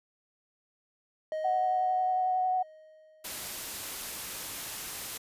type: tone with exponential decay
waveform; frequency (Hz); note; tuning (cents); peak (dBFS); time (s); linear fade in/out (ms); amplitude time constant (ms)
triangle; 625; D#5; +8; -28; 1.32-4.13; 1; 610
type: tone with vibrato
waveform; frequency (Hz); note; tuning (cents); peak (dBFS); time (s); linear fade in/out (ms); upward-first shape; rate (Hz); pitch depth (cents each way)
sine; 740; F#5; 0; -25; 1.44-2.63; 10; triangle; 11; 15
type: noise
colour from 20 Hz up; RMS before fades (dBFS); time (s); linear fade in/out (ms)
white; -38; 3.24-5.18; 10
effects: resampled to 32000 Hz